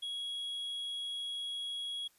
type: tone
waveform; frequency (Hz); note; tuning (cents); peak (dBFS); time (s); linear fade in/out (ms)
triangle; 3322; G#7; 0; -35; 0.02-2.08; 10
effects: white hiss -68 dBFS RMS until 2.18 s + resampled to 32000 Hz